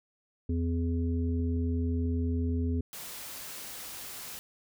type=harmonic tone; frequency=84 Hz; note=E2; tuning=33 cents sharp; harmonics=1 / 3 / 5; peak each=-28 / -32 / -40 dBFS; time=0.49-2.81 s; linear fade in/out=5 ms
type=clicks; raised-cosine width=3 ms; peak=-36 dBFS; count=5; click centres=1.291 / 1.4 / 1.565 / 2.055 / 2.49 s
type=noise; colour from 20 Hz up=white; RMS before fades=-42 dBFS; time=2.93-4.39 s; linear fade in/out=0 ms
effects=none